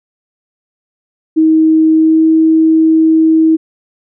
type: tone with pitch glide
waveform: sine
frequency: 317.2 to 320 Hz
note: D#4 to D#4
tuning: +33 to +49 cents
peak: -5 dBFS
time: 1.36-3.57 s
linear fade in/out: 20 ms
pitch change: +16 cents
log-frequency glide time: 1.94-2.25 s
effects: none